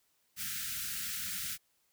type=band-stop noise; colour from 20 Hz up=white; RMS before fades=-38 dBFS; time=0.36-1.58 s; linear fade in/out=50 ms; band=230 to 1300 Hz; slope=96 dB/octave; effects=white hiss -74 dBFS RMS until 1.92 s